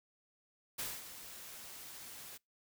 white noise with ADSR envelope, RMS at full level -39 dBFS, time 0.78-2.38 s, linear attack 14 ms, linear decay 220 ms, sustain -11 dB, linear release 16 ms, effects noise-tail reverb RT60 0.2 s tail -26 dB re dry

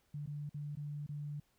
sine tone with dropouts, 146.7 Hz, D3, 2 cents flat, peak -39 dBFS, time 0.14-1.4 s, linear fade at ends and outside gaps 5 ms, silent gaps 0.261-0.273 / 0.494-0.543 / 0.754-0.77 / 1.065-1.09 s, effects pink hiss -75 dBFS RMS until 1.58 s

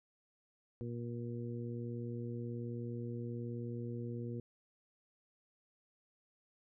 harmonic tone, 118.8 Hz, A#2, 33 cents sharp, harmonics 1 / 2 / 3 / 4, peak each -41 / -44 / -47 / -49 dBFS, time 0.81-4.4 s, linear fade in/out 0 ms, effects none

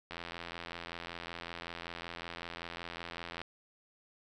click train, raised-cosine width 0.3 ms, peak -25 dBFS, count 283, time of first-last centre 0.11-3.416 s, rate 85.3 Hz, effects none

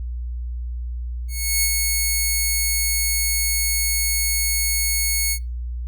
5% pulse tone with ADSR envelope, 2200 Hz, C#7, 14 cents flat, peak -6 dBFS, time 1.28-5.39 s, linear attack 350 ms, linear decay 54 ms, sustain -3 dB, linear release 70 ms, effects noise-tail reverb RT60 0.3 s tail -26 dB re dry + added 60 Hz sine -25 dBFS peak until 5.87 s

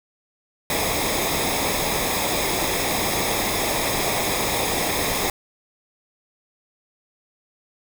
pink noise with comb filter, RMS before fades -23 dBFS, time 0.7-5.3 s, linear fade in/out 2 ms, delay 0.68 ms, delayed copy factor -0.65, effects none

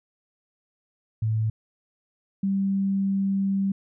sine tone pair in turn, 110 / 195.43 Hz, A2 / G3, 0 / -5 cents, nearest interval minor seventh, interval 995 cents, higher second, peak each -21 dBFS, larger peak neither, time 1.22-1.5 / 2.43-3.72 s, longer second, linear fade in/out 5 ms, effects none

